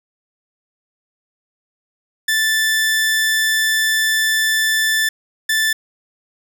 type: tone bursts at uneven times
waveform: sawtooth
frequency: 1760 Hz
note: A6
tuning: in tune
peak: -11 dBFS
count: 2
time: 2.28-5.09 / 5.49-5.73 s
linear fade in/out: 5 ms
effects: none